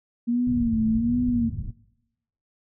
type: tone with vibrato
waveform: sine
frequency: 233.1 Hz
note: A#3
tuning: in tune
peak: -20 dBFS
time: 0.27-1.5 s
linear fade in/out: 20 ms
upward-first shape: sine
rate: 1.3 Hz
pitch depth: 100 cents each way
type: low-pass noise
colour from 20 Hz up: white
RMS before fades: -32 dBFS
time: 0.47-1.71 s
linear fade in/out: 2 ms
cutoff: 140 Hz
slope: 24 dB/octave
effects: noise-tail reverb RT60 0.9 s tail -21 dB re dry